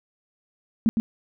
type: tone with echo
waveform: sine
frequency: 224.1 Hz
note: A3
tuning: 32 cents sharp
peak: -15 dBFS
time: 0.86-0.89 s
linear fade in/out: 0 ms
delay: 110 ms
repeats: 1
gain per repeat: -4 dB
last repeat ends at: 1 s
effects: none